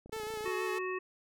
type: click train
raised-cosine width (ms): 2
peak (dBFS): -37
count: 13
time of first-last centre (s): 0.06-0.478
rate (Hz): 28.7
type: tone with vibrato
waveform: sawtooth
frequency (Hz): 433.6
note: A4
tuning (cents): -25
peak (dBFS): -33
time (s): 0.12-0.79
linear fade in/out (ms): 10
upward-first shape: sine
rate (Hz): 6.3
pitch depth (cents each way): 34
type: harmonic tone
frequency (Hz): 370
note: F#4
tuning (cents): 0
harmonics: 1 / 3 / 5 / 7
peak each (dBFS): -35 / -40 / -42 / -43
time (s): 0.45-0.99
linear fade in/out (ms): 10
effects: none